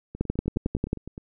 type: two click trains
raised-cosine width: 3 ms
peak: -24 / -11 dBFS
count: 11 / 9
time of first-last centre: 0.15-1.179 / 0.21-0.931 s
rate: 9.72 / 11.1 Hz
effects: none